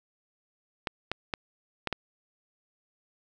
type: clicks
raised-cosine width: 0.3 ms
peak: -13 dBFS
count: 5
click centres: 0.872 / 1.116 / 1.338 / 1.873 / 1.927 s
effects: none